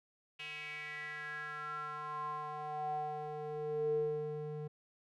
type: tone with band-pass filter sweep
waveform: square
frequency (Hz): 150.6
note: D3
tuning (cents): +44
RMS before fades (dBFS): -40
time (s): 0.39-4.68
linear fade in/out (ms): 10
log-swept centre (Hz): 2700 to 310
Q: 6.7
effects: none